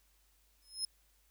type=tone with exponential growth; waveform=30% pulse; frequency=5160 Hz; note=E8; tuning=38 cents flat; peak=-27 dBFS; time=0.62-0.85 s; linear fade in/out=2 ms; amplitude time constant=49 ms; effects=added 50 Hz sine -70 dBFS peak until 1.3 s + white hiss -72 dBFS RMS until 1.3 s